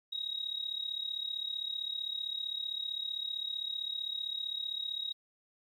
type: tone with amplitude modulation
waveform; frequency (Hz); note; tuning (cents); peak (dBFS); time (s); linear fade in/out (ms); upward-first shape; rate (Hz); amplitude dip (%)
sine; 3797; A#7; +31; -31; 0.12-5.13; 10; sine; 35.5; 80
effects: 11-bit